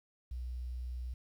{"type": "tone", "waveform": "sine", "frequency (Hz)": 61.74, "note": "B1", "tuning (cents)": 0, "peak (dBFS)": -37, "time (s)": [0.31, 1.14], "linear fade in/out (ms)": 5, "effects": ["11-bit"]}